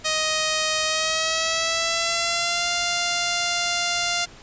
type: tone with pitch glide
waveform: 5% pulse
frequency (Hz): 625 to 697.5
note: D#5 to F5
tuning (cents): +8 to -2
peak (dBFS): -9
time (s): 0.04-4.26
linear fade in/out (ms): 20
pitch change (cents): +190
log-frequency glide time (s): 0.84-2.68
effects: pink hiss -46 dBFS RMS until 4.42 s + resampled to 16000 Hz